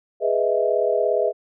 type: chord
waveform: sine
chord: E major seventh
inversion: first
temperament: equal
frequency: 415.3 / 493.9 / 622.3 / 659.3 Hz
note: G#4 / B4 / D#5 / E5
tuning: 0 / 0 / 0 / 0 cents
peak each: -23 dBFS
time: 0.2-1.33 s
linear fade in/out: 50 ms
effects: none